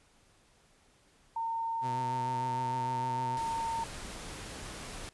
sine tone, 912 Hz, A#5, 38 cents flat, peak -31 dBFS, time 1.36-3.84 s, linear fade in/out 5 ms
sawtooth tone with vibrato, 124.6 Hz, B2, 16 cents sharp, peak -33 dBFS, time 1.81-3.4 s, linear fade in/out 50 ms, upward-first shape sine, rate 6.6 Hz, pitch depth 32 cents each way
pink noise, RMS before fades -43 dBFS, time 3.37-5.09 s, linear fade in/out 0 ms
effects pink hiss -65 dBFS RMS until 5.13 s + resampled to 24000 Hz

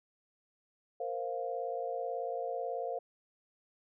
sine chord, Bb suspended second, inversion none, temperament just, 466.2 / 524.4 / 699.2 Hz, Bb4 / C5 / F5, 0 / +4 / +2 cents, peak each -39 / -38 / -38 dBFS, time 1-2.99 s, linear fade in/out 5 ms, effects none

